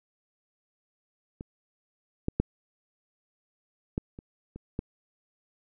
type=clicks; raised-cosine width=3 ms; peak=-25 / -14 / -10 / -15 / -29 / -28 / -17 dBFS; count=7; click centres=1.409 / 2.284 / 2.4 / 3.979 / 4.189 / 4.56 / 4.791 s; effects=none